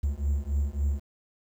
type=beating tone pair; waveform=triangle; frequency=69.3 / 72.9 Hz; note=C#2 / D2; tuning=0 / -12 cents; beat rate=3.6 Hz; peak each=-26 dBFS; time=0.03-1 s; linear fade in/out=10 ms; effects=9-bit